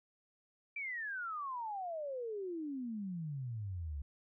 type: exponential sweep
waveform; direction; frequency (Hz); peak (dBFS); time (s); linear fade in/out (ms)
sine; down; 2368 to 67.9; -38; 0.76-4.02; 5
effects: none